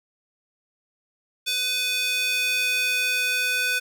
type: tone with high-pass filter sweep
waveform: square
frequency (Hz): 499.8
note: B4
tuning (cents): +21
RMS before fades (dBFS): -24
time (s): 1.46-3.8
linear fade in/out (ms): 20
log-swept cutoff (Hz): 3200 to 1900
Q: 2.7
effects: none